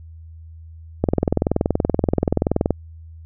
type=click train; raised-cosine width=2 ms; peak=-3 dBFS; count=36; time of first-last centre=1.04-2.707 s; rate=21 Hz; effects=added 81 Hz sine -37 dBFS peak until 3.25 s